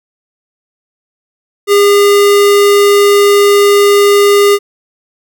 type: tone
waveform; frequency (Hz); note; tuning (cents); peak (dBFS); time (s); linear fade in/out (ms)
square; 405.7; G#4; -41; -5; 1.67-4.59; 50
effects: none